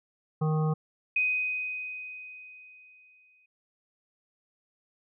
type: harmonic tone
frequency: 155.56 Hz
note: D#3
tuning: in tune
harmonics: 1 / 3 / 5 / 7 / 8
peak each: -24 / -34 / -38 / -41 / -42 dBFS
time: 0.41-0.74 s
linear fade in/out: 10 ms
type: tone with exponential decay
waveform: sine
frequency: 2504 Hz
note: D#7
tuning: 10 cents sharp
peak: -22 dBFS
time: 1.16-3.46 s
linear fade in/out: 5 ms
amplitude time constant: 500 ms
effects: none